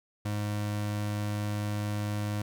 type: tone pair together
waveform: square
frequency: 104.4 / 208.8 Hz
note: G#2 / G#3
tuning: +10 / +10 cents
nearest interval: octave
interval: 1200 cents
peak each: -31 / -38 dBFS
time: 0.25-2.42 s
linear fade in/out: 5 ms
effects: none

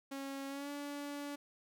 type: tone with pitch glide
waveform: sawtooth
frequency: 274 to 287.3 Hz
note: C#4 to D4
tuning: -20 to -38 cents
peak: -37 dBFS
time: 0.11-1.36 s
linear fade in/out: 10 ms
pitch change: +82 cents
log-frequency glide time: 0.48-0.7 s
effects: none

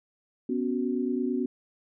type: chord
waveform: sine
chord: B suspended second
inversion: none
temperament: equal with one note detuned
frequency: 248.1 / 277.2 / 370 Hz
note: B3 / C#4 / F#4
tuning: +8 / 0 / 0 cents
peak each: -28 / -31 / -31 dBFS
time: 0.49-1.46 s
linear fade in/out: 5 ms
effects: none

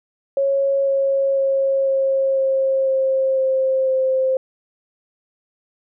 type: tone with pitch steps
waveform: sine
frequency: 550 / 546.2 / 542.4 / 538.7 / 535 / 531.3 / 527.6 / 524 Hz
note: C#5 / C#5 / C#5 / C#5 / C5 / C5 / C5 / C5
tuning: -14 / -26 / -38 / -50 / +38 / +26 / +14 / +2 cents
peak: -15 dBFS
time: 0.37-4.37 s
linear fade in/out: 2 ms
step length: 500 ms
effects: none

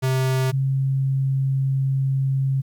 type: tone pair in turn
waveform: square / sine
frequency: 130.81 / 134.8 Hz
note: C3 / C#3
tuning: 0 / -48 cents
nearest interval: minor second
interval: 52 cents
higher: second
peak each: -19 / -18 dBFS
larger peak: second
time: 0.02-0.52 / 0.52-2.62 s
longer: second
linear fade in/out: 20 ms
effects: 10-bit

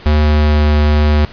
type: tone with pitch glide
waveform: square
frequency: 75.5 to 74.85 Hz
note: D2 to D2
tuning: +48 to +33 cents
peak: -9 dBFS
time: 0.06-1.25 s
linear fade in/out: 0 ms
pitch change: -15 cents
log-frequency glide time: 0.23-0.56 s
effects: pink hiss -36 dBFS RMS until 1.32 s + resampled to 11025 Hz

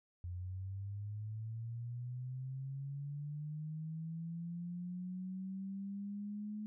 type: linear sweep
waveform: sine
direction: up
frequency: 87.31 to 213.2 Hz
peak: -40 dBFS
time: 0.24-6.66 s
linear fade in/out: 0 ms
effects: none

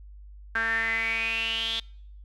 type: tone with band-pass filter sweep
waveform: sawtooth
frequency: 225.8 Hz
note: A3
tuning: 45 cents sharp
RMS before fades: -28 dBFS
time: 0.55-1.8 s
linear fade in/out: 5 ms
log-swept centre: 1600 to 3500 Hz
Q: 10
effects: noise-tail reverb RT60 0.7 s tail -26 dB re dry + added 50 Hz sine -43 dBFS peak until 2.24 s

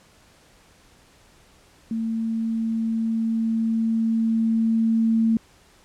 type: tone with level ramp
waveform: sine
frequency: 225.3 Hz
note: A3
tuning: 41 cents sharp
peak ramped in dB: -23 to -16 dBFS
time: 1.91-5.37 s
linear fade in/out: 2 ms
effects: pink hiss -55 dBFS RMS until 5.84 s + low-pass 10000 Hz 12 dB/octave

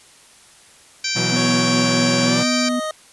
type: harmonic tone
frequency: 780 Hz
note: G5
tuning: 9 cents flat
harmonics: 2 / 3 / 4 / 5 / 6 / 7 / 8 / 9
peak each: -31 / -26 / -33 / -31 / -25 / -29 / -32 / -29 dBFS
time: 1.04-2.69 s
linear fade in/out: 5 ms
type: chord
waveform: sawtooth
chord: B suspended fourth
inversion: none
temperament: equal with one note detuned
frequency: 121.49 / 164.81 / 185 Hz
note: B2 / E3 / F#3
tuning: -28 / 0 / 0 cents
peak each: -21 dBFS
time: 1.15-2.44 s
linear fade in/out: 20 ms
type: tone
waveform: sine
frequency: 246.9 Hz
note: B3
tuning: in tune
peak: -19 dBFS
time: 1.32-2.8 s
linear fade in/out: 10 ms
type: tone with pitch glide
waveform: 25% pulse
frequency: 554.4 to 622.3 Hz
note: C#5 to D#5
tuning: 0 to 0 cents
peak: -19 dBFS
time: 1.36-2.91 s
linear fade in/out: 2 ms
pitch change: +200 cents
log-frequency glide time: 2.24-2.47 s
effects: white hiss -48 dBFS RMS until 3.12 s + resampled to 24000 Hz

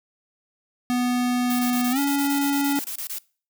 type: tone with pitch glide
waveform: square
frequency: 246.7 to 281.8 Hz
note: B3 to C#4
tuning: -2 to +29 cents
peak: -21 dBFS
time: 0.9-2.79 s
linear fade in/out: 0 ms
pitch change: +231 cents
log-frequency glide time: 1.91-1.99 s
type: noise bursts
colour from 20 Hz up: blue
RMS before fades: -31 dBFS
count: 15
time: 1.5-3.185 s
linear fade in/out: 2 ms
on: 89 ms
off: 25 ms
effects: noise-tail reverb RT60 0.4 s tail -23 dB re dry

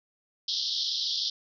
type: band-pass noise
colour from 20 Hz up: white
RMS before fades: -30 dBFS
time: 0.48-1.3 s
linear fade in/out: 5 ms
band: 3200 to 5400 Hz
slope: 96 dB/octave
effects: none

